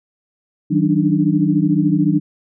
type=tone cluster; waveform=sine; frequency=159.3 / 189.3 / 289.5 / 303.2 Hz; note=D#3 / F#3 / D4 / D#4; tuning=+41 / +40 / -25 / -45 cents; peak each=-18 dBFS; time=0.7-2.2 s; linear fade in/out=20 ms; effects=none